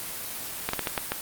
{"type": "slowing click train", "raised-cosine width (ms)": 0.3, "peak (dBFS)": -9, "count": 6, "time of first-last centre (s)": [0.69, 1.12], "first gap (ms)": 44, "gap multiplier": 1.34, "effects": ["white hiss -35 dBFS RMS until 1.21 s", "Opus 24 kbps"]}